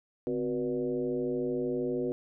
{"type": "tone with frequency modulation", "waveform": "sine", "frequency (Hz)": 370, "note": "F#4", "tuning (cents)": 0, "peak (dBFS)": -28, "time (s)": [0.27, 2.12], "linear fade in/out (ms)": 0, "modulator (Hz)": 113, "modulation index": 1.3, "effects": []}